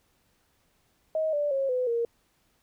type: tone with pitch steps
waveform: sine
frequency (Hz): 631 / 585.4 / 543 / 503.7 / 467.3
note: D#5 / D5 / C#5 / B4 / A#4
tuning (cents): +24 / -6 / -36 / +34 / +4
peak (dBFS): -24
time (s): 1.15-2.05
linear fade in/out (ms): 2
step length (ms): 180
effects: pink hiss -69 dBFS RMS until 2.62 s